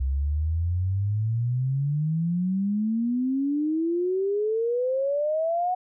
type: exponential sweep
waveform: sine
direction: up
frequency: 64.7 to 740 Hz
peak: -22 dBFS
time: 0-5.75 s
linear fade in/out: 10 ms
effects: none